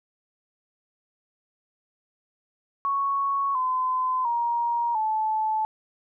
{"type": "tone with pitch steps", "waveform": "sine", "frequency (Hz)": [1108.7, 1022.6, 943.1, 869.9], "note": ["C#6", "C6", "A#5", "A5"], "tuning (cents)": [0, -40, 20, -20], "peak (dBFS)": -22, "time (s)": [2.85, 5.65], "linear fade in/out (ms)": 0, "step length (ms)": 700, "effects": []}